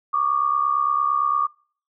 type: tone pair together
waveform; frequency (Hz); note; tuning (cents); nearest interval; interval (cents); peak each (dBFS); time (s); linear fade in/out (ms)
sine; 1131.2 / 1200; C#6 / D6; +35 / +37; minor second; 102; -21; 0.13-1.47; 10
effects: noise-tail reverb RT60 0.5 s tail -26 dB re dry